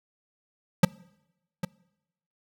square tone with echo, 177.9 Hz, F3, 32 cents sharp, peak -13 dBFS, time 0.83-0.85 s, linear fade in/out 5 ms, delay 800 ms, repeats 1, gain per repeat -13 dB, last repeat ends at 1.65 s, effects noise-tail reverb RT60 0.9 s tail -24 dB re dry

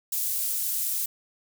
pink high-pass noise, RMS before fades -28 dBFS, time 0.12-1.06 s, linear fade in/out 5 ms, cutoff 11000 Hz, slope 12 dB/octave, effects none

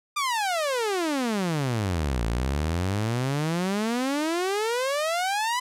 sawtooth exponential two-way sweep, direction down then up, 1218 to 55 to 1014 Hz, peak -20 dBFS, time 0.16-5.6 s, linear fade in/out 10 ms, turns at 2.25 s, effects low-pass 11000 Hz 12 dB/octave

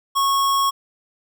square tone, 1100 Hz, C#6, 14 cents flat, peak -17 dBFS, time 0.15-0.71 s, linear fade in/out 20 ms, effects none

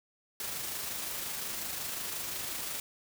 white noise with amplitude modulation, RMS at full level -36 dBFS, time 0.4-2.8 s, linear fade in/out 2 ms, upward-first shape sine, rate 25.6 Hz, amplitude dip 30%, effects none

